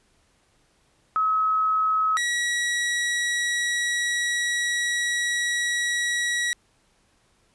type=tone pair in turn; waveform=sine / sawtooth; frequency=1282 / 1920.8 Hz; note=E6 / B6; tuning=-49 / -49 cents; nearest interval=perfect fifth; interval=700 cents; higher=second; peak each=-19 dBFS; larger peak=neither; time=1.16-2.17 / 2.17-6.53 s; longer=second; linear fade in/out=0 ms; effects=pink hiss -64 dBFS RMS until 7.54 s + resampled to 24000 Hz